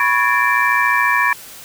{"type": "tone cluster", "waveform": "sine", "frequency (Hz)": [985, 1106, 1686, 1800, 2340], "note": ["B5", "C#6", "G#6", "A6", "D7"], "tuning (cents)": [-5, -4, 26, 39, -7], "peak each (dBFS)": -19, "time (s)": [0, 1.33], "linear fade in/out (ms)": 2, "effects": ["white hiss -37 dBFS RMS until 1.64 s"]}